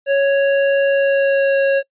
square tone with pitch glide, 554.4 to 549.3 Hz, C#5 to C#5, 0 to -16 cents, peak -13 dBFS, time 0.06-1.83 s, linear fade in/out 50 ms, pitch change -16 cents, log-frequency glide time 0.87-1.59 s, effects noise-tail reverb RT60 0.1 s tail -25 dB re dry + resampled to 8000 Hz

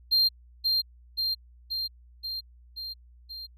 triangle tone with echo, 4186 Hz, C8, in tune, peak -18 dBFS, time 0.11-0.29 s, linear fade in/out 20 ms, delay 530 ms, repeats 6, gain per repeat -3 dB, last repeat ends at 3.47 s, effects added 60 Hz sine -51 dBFS peak until 3.57 s

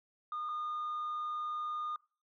sine tone pair in turn, 1221 / 1221 Hz, D#6 / D#6, -33 / -33 cents, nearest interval unison, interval 0 cents, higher neither, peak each -34 / -33 dBFS, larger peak second, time 0.32-0.49 / 0.49-1.96 s, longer second, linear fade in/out 2 ms, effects noise-tail reverb RT60 0.4 s tail -25 dB re dry + tanh soft clip ceiling -33 dBFS

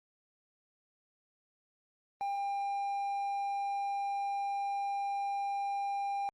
triangle tone, 799 Hz, G5, 33 cents sharp, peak -30 dBFS, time 2.21-6.29 s, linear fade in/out 0 ms, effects Opus 32 kbps

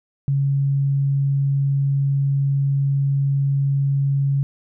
sine tone, 138.8 Hz, C#3, 3 cents sharp, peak -16 dBFS, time 0.28-4.43 s, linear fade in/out 0 ms, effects none

